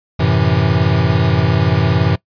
square chord, F# half-diminished seventh, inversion none, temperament equal, 92.5 / 110 / 130.81 / 164.81 Hz, F#2 / A2 / C3 / E3, 0 / 0 / 0 / 0 cents, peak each -18 dBFS, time 0.19-2.16 s, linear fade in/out 10 ms, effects noise-tail reverb RT60 0.1 s tail -21 dB re dry + resampled to 11025 Hz

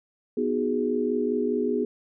sine chord, G# minor seventh, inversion first, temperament equal, 246.9 / 311.1 / 370 / 415.3 Hz, B3 / D#4 / F#4 / G#4, 0 / 0 / 0 / 0 cents, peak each -27 / -32 / -30 / -26 dBFS, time 0.37-1.85 s, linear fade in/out 5 ms, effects none

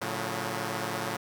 5% pulse tone cluster, 111.6 / 141.6 / 180.7 Hz, A2 / C#3 / F#3, +25 / +37 / -41 cents, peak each -23 / -25 / -24 dBFS, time 0.01-1.17 s, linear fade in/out 10 ms, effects none

